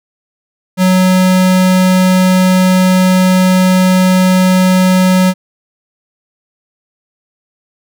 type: tone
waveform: square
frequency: 185 Hz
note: F#3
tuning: in tune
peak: -7 dBFS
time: 0.77-5.34 s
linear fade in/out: 50 ms
effects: none